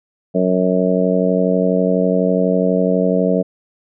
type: harmonic tone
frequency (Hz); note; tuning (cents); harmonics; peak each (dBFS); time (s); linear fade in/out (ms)
92.1; F#2; -7; 2 / 3 / 4 / 5 / 6 / 7; -17 / -21 / -27 / -19 / -20 / -21; 0.34-3.43; 20
effects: none